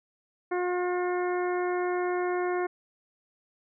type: harmonic tone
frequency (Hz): 358.4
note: F4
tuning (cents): +45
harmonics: 1 / 2 / 3 / 4 / 5 / 6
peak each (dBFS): -27 / -33 / -37 / -39 / -41 / -43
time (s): 0.51-2.67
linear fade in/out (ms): 10
effects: none